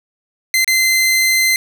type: tone with dropouts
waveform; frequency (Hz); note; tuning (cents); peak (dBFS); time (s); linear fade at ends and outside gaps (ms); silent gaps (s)
sawtooth; 2069; C7; -20; -8; 0.54-1.56; 1; 0.645-0.677
effects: none